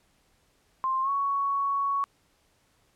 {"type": "tone with pitch glide", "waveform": "sine", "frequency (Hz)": [1052, 1114.6], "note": ["C6", "C#6"], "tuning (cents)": [9, 9], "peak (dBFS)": -24, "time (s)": [0.84, 2.04], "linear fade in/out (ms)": 0, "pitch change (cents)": 100, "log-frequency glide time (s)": [1.02, 1.1], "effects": ["pink hiss -67 dBFS RMS until 2.95 s", "low-pass 12000 Hz 12 dB/octave"]}